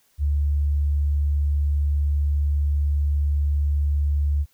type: tone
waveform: sine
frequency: 72.5 Hz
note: D2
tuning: 22 cents flat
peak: -18 dBFS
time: 0.18-4.46 s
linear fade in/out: 50 ms
effects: white hiss -63 dBFS RMS until 4.53 s